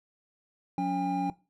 triangle tone cluster, 181.3 / 281.4 / 804 Hz, F#3 / C#4 / G5, -35 / +26 / +44 cents, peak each -29 dBFS, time 0.78-1.3 s, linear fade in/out 2 ms, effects noise-tail reverb RT60 0.3 s tail -19 dB re dry

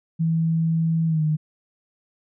sine tone with pitch glide, 163.2 to 154.04 Hz, E3 to D#3, -17 to -17 cents, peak -18 dBFS, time 0.19-1.37 s, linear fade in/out 20 ms, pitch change -100 cents, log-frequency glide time 1.07-1.23 s, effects none

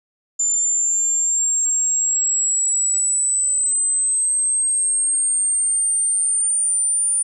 sine exponential sweep, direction up, 7140 to 9270 Hz, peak -16 dBFS, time 0.39-7.23 s, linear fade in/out 10 ms, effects none

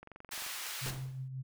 click train, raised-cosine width 0.5 ms, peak -34 dBFS, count 11, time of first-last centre 0.03-0.465 s, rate 23 Hz
pink high-pass noise, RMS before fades -41 dBFS, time 0.31-0.91 s, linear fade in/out 10 ms, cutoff 1400 Hz, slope 12 dB/octave
sine tone with tremolo, 131.3 Hz, C3, 6 cents sharp, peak -36 dBFS, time 0.81-1.43 s, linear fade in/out 20 ms, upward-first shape triangle, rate 5.6 Hz, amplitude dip 50%
pink noise with exponential decay, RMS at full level -38 dBFS, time 0.86-1.28 s, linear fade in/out 0 ms, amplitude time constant 90 ms
effects none

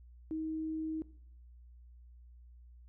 sine tone, 316.2 Hz, D#4, 28 cents sharp, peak -34 dBFS, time 0.31-1.02 s, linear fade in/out 0 ms, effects noise-tail reverb RT60 0.6 s tail -19 dB re dry + added 60 Hz sine -53 dBFS peak until 2.88 s

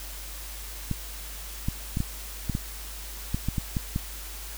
clicks, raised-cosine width 5 ms, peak -14 dBFS, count 11, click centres 0.913 / 1.685 / 1.971 / 2.004 / 2.497 / 2.551 / 3.345 / 3.486 / 3.582 / 3.768 / 3.961 s, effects added 50 Hz sine -39 dBFS peak until 4.57 s + white hiss -41 dBFS RMS until 4.57 s

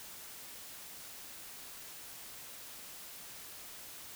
silence, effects white hiss -49 dBFS RMS until 4.15 s

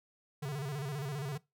square tone with vibrato, 141.7 Hz, C#3, 38 cents sharp, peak -36 dBFS, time 0.42-1.38 s, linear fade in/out 10 ms, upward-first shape square, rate 15 Hz, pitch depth 99 cents each way, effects noise-tail reverb RT60 0.2 s tail -20 dB re dry

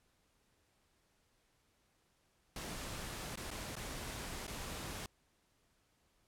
pink noise with dropouts, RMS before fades -44 dBFS, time 2.56-5.06 s, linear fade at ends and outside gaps 2 ms, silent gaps 3.357-3.373 / 3.506-3.512 / 3.755-3.765 / 4.468-4.478 s, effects pink hiss -75 dBFS RMS until 6.27 s + low-pass 12000 Hz 12 dB/octave

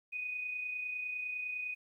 sine tone with amplitude modulation, 2489 Hz, D#7, in tune, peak -34 dBFS, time 0.12-1.75 s, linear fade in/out 20 ms, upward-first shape sine, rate 29.9 Hz, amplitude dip 40%, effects 12-bit

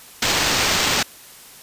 white noise with sample-and-hold, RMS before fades -19 dBFS, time 0.22-1.03 s, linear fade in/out 5 ms, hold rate 11025 Hz, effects white hiss -43 dBFS RMS until 1.62 s + resampled to 32000 Hz

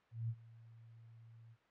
sine tone with ADSR envelope, 114.5 Hz, A#2, 31 cents flat, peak -35 dBFS, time 0.11-1.57 s, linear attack 180 ms, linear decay 57 ms, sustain -21 dB, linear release 51 ms, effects white hiss -71 dBFS RMS until 1.7 s + low-pass 2000 Hz 12 dB/octave

